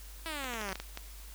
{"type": "exponential sweep", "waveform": "5% pulse", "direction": "down", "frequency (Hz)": [332.5, 185], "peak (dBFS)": -25, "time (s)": [0.26, 0.73], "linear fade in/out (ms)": 0}
{"type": "clicks", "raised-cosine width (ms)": 0.2, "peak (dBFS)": -21, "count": 8, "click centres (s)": [0.443, 0.538, 0.614, 0.69, 0.724, 0.756, 0.8, 0.974]}
{"effects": ["added 50 Hz sine -46 dBFS peak until 1.34 s", "white hiss -53 dBFS RMS until 1.34 s"]}